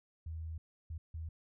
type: tone bursts at uneven times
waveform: sine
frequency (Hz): 80.5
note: E2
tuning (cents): -41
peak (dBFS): -39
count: 3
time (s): 0.26-0.58 / 0.9-0.98 / 1.14-1.29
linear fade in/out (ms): 5
effects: none